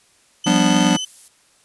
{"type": "tone with vibrato", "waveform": "30% pulse", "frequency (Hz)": 3027, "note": "F#7", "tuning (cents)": 39, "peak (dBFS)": -21, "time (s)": [0.44, 1.05], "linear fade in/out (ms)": 5, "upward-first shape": "triangle", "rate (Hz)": 3.5, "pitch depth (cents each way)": 22}
{"type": "chord", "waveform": "square", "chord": "G dominant seventh", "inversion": "third", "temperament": "just", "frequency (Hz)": [176.4, 196, 245, 294], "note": ["F3", "G3", "B3", "D4"], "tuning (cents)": [18, 0, -14, 2], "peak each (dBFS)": -20, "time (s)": [0.46, 0.97], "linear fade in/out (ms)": 10}
{"type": "noise", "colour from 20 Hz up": "violet", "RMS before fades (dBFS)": -39, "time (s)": [0.9, 1.28], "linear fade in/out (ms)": 0}
{"effects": ["white hiss -56 dBFS RMS until 1.64 s", "resampled to 24000 Hz"]}